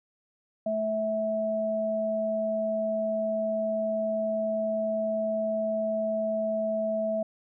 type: tone pair together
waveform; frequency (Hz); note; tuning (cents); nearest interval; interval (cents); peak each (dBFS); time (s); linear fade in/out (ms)
sine; 217.6 / 652.6; A3 / E5; -19 / -18; octave + perfect fifth; 1901; -33 / -26; 0.66-7.23; 5
effects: none